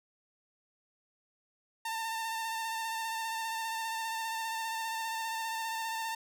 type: tone with vibrato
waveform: sawtooth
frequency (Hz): 900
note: A5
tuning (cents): +39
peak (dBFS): -30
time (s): 1.85-6.15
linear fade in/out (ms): 5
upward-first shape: square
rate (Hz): 15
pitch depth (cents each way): 19
effects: none